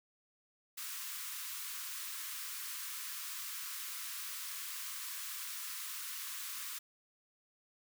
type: high-pass noise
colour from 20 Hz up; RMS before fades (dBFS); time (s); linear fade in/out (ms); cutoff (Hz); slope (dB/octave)
white; -43; 0.77-6.79; 10; 1000; 96
effects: none